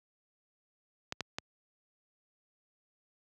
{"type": "clicks", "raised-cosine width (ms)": 0.2, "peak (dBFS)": -17, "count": 3, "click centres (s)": [1.124, 1.207, 1.385], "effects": ["high-pass 80 Hz 12 dB/octave"]}